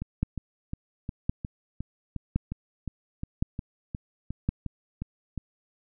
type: two click trains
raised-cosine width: 5 ms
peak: -12 / -20 dBFS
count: 5 / 16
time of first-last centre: 0.23-4.49 / 0.02-5.377 s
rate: 0.939 / 2.8 Hz
effects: none